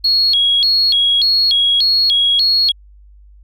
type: tone with vibrato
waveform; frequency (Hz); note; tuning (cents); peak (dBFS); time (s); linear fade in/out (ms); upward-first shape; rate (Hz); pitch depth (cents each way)
triangle; 3782; A#7; +24; -7; 0.04-2.72; 10; square; 1.7; 230
effects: tanh soft clip ceiling -8 dBFS + added 50 Hz sine -40 dBFS peak until 3.43 s